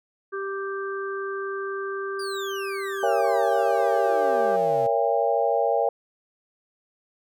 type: harmonic tone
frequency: 392 Hz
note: G4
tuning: in tune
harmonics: 1 / 3 / 4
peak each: -29 / -34 / -35 dBFS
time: 0.32-4.57 s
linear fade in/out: 20 ms
type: exponential sweep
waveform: 35% pulse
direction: down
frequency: 4879 to 123.47 Hz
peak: -34 dBFS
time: 2.19-4.87 s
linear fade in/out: 5 ms
type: chord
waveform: sine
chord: A# diminished seventh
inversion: none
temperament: just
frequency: 466.2 / 559.4 / 671.3 / 805.5 Hz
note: A#4 / C#5 / E5 / G5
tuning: 0 / +16 / +31 / +47 cents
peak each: -25 dBFS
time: 3.03-5.89 s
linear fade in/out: 2 ms
effects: none